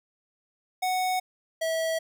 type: tone pair in turn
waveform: square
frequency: 740 / 649.3 Hz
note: F#5 / E5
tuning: 0 / -26 cents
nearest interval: major second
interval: 226 cents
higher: first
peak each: -25 / -26 dBFS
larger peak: first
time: 0.82-1.2 / 1.61-1.99 s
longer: neither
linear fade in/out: 10 ms
effects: none